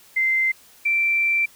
sine tone pair in turn, 2079 / 2346 Hz, C7 / D7, -12 / -2 cents, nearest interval major second, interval 210 cents, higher second, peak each -17 dBFS, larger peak neither, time 0.16-0.52 / 0.85-1.46 s, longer second, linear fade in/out 10 ms, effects white hiss -51 dBFS RMS until 1.55 s

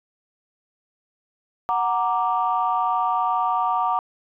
sine chord, Gb augmented, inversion none, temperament equal, 740 / 932.3 / 1174.7 Hz, Gb5 / Bb5 / D6, 0 / 0 / 0 cents, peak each -23 dBFS, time 1.69-3.99 s, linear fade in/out 0 ms, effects tanh soft clip ceiling -10 dBFS

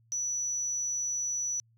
sine tone, 5920 Hz, F#8, in tune, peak -28 dBFS, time 0.12-1.6 s, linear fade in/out 0 ms, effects tanh soft clip ceiling -26 dBFS + added 114 Hz sine -62 dBFS peak until 1.77 s

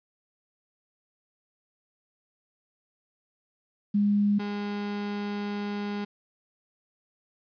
sine / 35% pulse tone pair in turn, 204.8 / 204.8 Hz, G#3 / G#3, -24 / -24 cents, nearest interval unison, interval 0 cents, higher neither, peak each -20 / -28 dBFS, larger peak first, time 3.94-4.39 / 4.39-6.05 s, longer second, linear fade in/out 10 ms, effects resampled to 11025 Hz + 10-bit

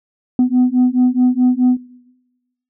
sine beating tone pair, 248.3 / 253 Hz, B3 / B3, +9 / +42 cents, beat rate 4.7 Hz, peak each -12 dBFS, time 0.39-1.77 s, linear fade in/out 2 ms, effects noise-tail reverb RT60 1.0 s tail -19 dB re dry + tanh soft clip ceiling -7 dBFS

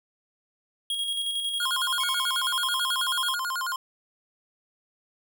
square tone with tremolo, 3282 Hz, G#7, 21 cents flat, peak -26 dBFS, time 0.9-3.35 s, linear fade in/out 2 ms, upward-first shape square, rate 11 Hz, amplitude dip 35%
square tone with vibrato, 1226 Hz, D#6, 26 cents flat, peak -28 dBFS, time 1.6-3.76 s, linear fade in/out 2 ms, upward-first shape square, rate 9.2 Hz, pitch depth 270 cents each way
sawtooth tone with exponential decay, 2217 Hz, C#7, in tune, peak -32 dBFS, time 2-3.06 s, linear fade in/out 5 ms, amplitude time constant 230 ms
effects none

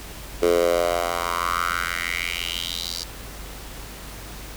10% pulse tone with high-pass filter sweep, 86.2 Hz, F2, 22 cents flat, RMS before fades -24 dBFS, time 0.42-3.04 s, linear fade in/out 10 ms, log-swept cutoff 410 to 4800 Hz, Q 4.1, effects added 50 Hz sine -39 dBFS peak until 4.56 s + pink hiss -39 dBFS RMS until 4.56 s

